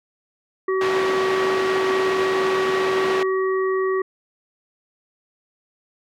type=harmonic tone; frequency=379.2 Hz; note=F#4; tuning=43 cents sharp; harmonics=1 / 3 / 5; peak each=-19 / -27 / -31 dBFS; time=0.68-4.02 s; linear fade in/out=5 ms
type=band-pass noise; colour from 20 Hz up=pink; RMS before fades=-27 dBFS; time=0.81-3.23 s; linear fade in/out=2 ms; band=310 to 3100 Hz; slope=12 dB/octave
effects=none